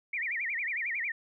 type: tone with vibrato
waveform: sine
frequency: 2093 Hz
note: C7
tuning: in tune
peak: -30 dBFS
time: 0.13-1.12 s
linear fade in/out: 5 ms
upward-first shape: sine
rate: 11 Hz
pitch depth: 250 cents each way
effects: none